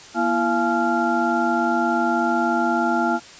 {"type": "tone cluster", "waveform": "sine", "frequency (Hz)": [238.6, 335.2, 688, 850, 1386], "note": ["A#3", "E4", "F5", "G#5", "F6"], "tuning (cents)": [41, 29, -26, 40, -14], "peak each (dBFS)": -24, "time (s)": [0.14, 3.2], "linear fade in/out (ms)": 50, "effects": ["white hiss -42 dBFS RMS until 3.39 s", "resampled to 16000 Hz"]}